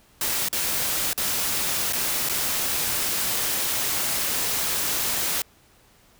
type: noise with dropouts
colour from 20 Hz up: white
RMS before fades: -25 dBFS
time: 0.21-5.42 s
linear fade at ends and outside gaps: 2 ms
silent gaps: 0.486-0.528 / 1.132-1.177 / 1.926-1.932 / 2.289-2.295 s
effects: pink hiss -57 dBFS RMS until 6.19 s